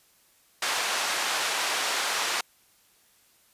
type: band-pass noise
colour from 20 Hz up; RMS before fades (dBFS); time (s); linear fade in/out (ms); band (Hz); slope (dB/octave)
pink; -28; 0.62-2.41; 5; 840 to 7700; 12
effects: white hiss -62 dBFS RMS until 3.53 s + resampled to 32000 Hz